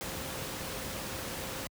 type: tone in noise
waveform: sine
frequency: 528 Hz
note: C5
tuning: 16 cents sharp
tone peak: -48 dBFS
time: 0.01-1.67 s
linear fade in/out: 0 ms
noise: pink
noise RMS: -38 dBFS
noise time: 0.01-1.67 s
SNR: -13 dB
effects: high-pass 60 Hz 12 dB/octave